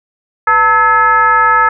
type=tone with frequency modulation; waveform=sine; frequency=1300 Hz; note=E6; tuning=24 cents flat; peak=-6 dBFS; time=0.47-1.69 s; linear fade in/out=5 ms; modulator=402 Hz; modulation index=1.1; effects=none